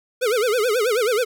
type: tone with vibrato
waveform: square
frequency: 459 Hz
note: A#4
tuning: 27 cents flat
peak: -18 dBFS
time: 0.21-1.25 s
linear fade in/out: 20 ms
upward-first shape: sine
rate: 9.3 Hz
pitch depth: 200 cents each way
effects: none